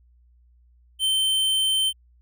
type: tone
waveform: square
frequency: 3100 Hz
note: G7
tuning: 20 cents flat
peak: -20 dBFS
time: 0.99-1.93 s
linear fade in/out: 50 ms
effects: added 60 Hz sine -54 dBFS peak until 2.21 s

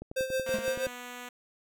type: click train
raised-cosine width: 2 ms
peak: -27 dBFS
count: 10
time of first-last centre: 0.02-0.869 s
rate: 10.6 Hz
type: tone with tremolo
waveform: square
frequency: 523.3 Hz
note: C5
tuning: in tune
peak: -27 dBFS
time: 0.16-0.87 s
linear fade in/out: 10 ms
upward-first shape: sine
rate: 6.1 Hz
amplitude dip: 70%
type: tone with pitch glide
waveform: 5% pulse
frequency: 233.1 to 246 Hz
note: A#3 to B3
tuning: 0 to -7 cents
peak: -29 dBFS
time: 0.46-1.29 s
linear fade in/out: 5 ms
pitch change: +93 cents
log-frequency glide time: 0.64-0.85 s
type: tone with exponential decay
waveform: square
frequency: 213.6 Hz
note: G#3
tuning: 49 cents sharp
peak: -31 dBFS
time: 0.54-0.76 s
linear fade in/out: 0 ms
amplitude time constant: 47 ms
effects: none

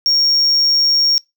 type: tone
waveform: triangle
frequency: 5550 Hz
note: F8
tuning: 12 cents flat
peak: -10 dBFS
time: 0.06-1.18 s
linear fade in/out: 0 ms
effects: noise-tail reverb RT60 0.2 s tail -24 dB re dry

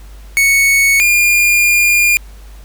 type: tone pair in turn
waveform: 45% pulse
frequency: 2217 / 2414 Hz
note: C#7 / D7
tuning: 0 / +47 cents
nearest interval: minor second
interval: 147 cents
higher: second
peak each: -8 dBFS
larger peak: neither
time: 0.37-1 / 1-2.17 s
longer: second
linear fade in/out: 0 ms
effects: added 50 Hz sine -32 dBFS peak until 2.64 s + pink hiss -45 dBFS RMS until 2.64 s

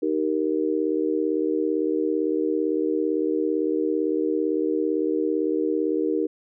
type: chord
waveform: sine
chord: Eb major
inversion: none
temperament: just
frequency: 311.1 / 388.9 / 466.7 Hz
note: Eb4 / G4 / Bb4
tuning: 0 / -14 / +2 cents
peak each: -24 / -26 / -26 dBFS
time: 0.02-6.27 s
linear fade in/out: 10 ms
effects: none

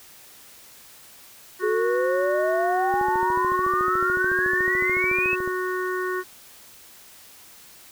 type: harmonic tone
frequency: 367.8 Hz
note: F#4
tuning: 10 cents flat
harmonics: 1 / 3 / 4 / 5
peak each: -26 / -31 / -32 / -33 dBFS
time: 1.59-6.24 s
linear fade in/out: 50 ms
type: exponential sweep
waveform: sine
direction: up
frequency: 415.3 to 2635 Hz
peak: -21 dBFS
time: 1.62-5.36 s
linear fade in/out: 20 ms
type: click train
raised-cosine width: 2 ms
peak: -22 dBFS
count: 36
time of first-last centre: 2.94-5.476 s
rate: 13.8 Hz
effects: white hiss -48 dBFS RMS until 7.91 s

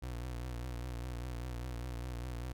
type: tone with vibrato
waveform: 30% pulse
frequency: 60.9 Hz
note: B1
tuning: 24 cents flat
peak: -36 dBFS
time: 0.02-2.53 s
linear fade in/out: 10 ms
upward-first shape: sine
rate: 5 Hz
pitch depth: 74 cents each way
effects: none

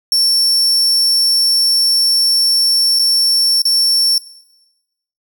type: tone with dropouts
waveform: 40% pulse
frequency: 5440 Hz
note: F8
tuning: 46 cents flat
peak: -9 dBFS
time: 0.12-4.18 s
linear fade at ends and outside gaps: 1 ms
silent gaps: 2.989-2.994 / 3.619-3.653 s
effects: noise-tail reverb RT60 1.0 s tail -19 dB re dry

